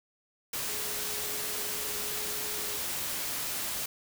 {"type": "tone in noise", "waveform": "sine", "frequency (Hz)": 420.2, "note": "G#4", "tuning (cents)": 20, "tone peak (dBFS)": -45, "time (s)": [0.68, 2.79], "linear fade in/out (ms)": 5, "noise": "white", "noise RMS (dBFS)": -34, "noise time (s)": [0.53, 3.86], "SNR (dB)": -14, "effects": []}